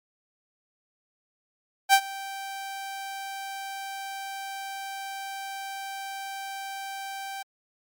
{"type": "tone with ADSR envelope", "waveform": "sawtooth", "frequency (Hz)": 782, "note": "G5", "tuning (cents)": -4, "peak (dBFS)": -9, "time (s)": [1.89, 7.43], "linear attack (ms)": 43, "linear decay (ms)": 69, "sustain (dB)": -21, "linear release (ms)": 10, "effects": ["MP3 96 kbps"]}